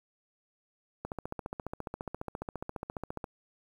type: click train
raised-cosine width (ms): 1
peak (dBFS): -22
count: 33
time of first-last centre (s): 1.05-3.242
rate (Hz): 14.6
effects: 9-bit